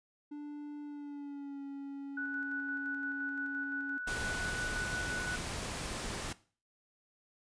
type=tone with pitch glide; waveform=triangle; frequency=293.7 to 278.5 Hz; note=D4 to C#4; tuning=0 to +8 cents; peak=-38 dBFS; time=0.31-3.98 s; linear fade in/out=10 ms; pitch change=-92 cents; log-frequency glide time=0.82-1.62 s
type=tone with tremolo; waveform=sine; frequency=1480 Hz; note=F#6; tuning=in tune; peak=-35 dBFS; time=2.17-5.36 s; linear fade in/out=5 ms; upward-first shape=square; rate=5.8 Hz; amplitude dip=30%
type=noise; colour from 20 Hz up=pink; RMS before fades=-39 dBFS; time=4.07-6.33 s; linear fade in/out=5 ms
effects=noise-tail reverb RT60 0.4 s tail -18 dB re dry + resampled to 22050 Hz